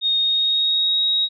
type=tone with pitch glide; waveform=sine; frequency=3712 to 3792 Hz; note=A#7 to A#7; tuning=-8 to +29 cents; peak=-16 dBFS; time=0.01-1.29 s; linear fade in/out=50 ms; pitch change=+37 cents; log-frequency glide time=0.19-1.03 s; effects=none